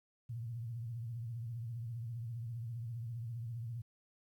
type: tone with vibrato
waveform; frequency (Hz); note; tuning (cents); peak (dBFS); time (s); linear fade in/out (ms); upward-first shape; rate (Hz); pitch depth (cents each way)
sine; 116.54; A#2; 0; -39; 0.29-3.82; 10; triangle; 15; 120
effects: 12-bit

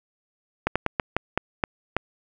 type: slowing click train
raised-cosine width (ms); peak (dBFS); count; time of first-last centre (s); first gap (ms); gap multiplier
0.5; -6; 8; 0.67-1.966; 86; 1.25
effects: none

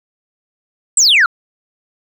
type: exponential sweep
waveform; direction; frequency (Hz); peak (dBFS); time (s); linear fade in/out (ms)
sine; down; 8350 to 1300; -5; 0.97-1.26; 2
effects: tanh soft clip ceiling -5 dBFS

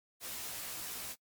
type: noise with comb filter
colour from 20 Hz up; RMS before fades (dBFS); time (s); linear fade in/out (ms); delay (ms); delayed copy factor
white; -42; 0.2-1.16; 50; 16; +0.85
effects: noise-tail reverb RT60 0.1 s tail -25 dB re dry + MP3 96 kbps

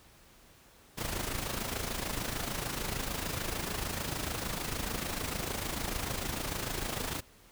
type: noise with amplitude modulation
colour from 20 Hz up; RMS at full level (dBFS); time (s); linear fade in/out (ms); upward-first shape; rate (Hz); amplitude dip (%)
pink; -33; 0.97-7.21; 20; sine; 26.7; 60
effects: pink hiss -59 dBFS RMS until 7.51 s

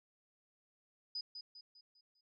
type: tone with echo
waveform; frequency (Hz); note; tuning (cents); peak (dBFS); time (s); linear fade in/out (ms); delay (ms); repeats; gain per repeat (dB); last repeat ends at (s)
sine; 4978; D#8; 0; -38; 1.15-1.21; 5; 200; 5; -7; 2.21
effects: none

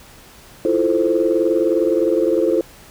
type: chord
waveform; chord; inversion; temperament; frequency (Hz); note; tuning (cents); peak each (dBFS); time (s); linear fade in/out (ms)
sine; F major seventh; third; equal; 329.6 / 349.2 / 440 / 523.3; E4 / F4 / A4 / C5; 0 / 0 / 0 / 0; -19; 0.65-2.61; 2
effects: tanh soft clip ceiling -5 dBFS + pink hiss -44 dBFS RMS until 2.9 s

